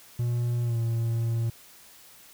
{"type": "tone with pitch glide", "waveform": "triangle", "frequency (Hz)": [120, 115.31], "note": ["B2", "A#2"], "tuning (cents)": [-49, -18], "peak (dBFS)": -22, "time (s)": [0.19, 1.5], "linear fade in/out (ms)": 5, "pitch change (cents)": -69, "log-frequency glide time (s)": [0.63, 0.78], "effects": ["white hiss -52 dBFS RMS until 2.33 s"]}